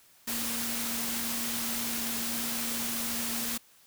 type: tone in noise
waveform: sine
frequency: 233.1 Hz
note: A#3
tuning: in tune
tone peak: -38 dBFS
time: 0.27-3.58 s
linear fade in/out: 10 ms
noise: white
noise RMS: -33 dBFS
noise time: 0.27-3.58 s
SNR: -8 dB
effects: white hiss -60 dBFS RMS until 3.86 s